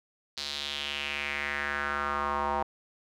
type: tone with band-pass filter sweep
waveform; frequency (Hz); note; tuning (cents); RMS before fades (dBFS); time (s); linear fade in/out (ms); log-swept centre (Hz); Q
square; 71.9; D2; -36; -32; 0.37-2.63; 5; 4400 to 870; 3.6
effects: none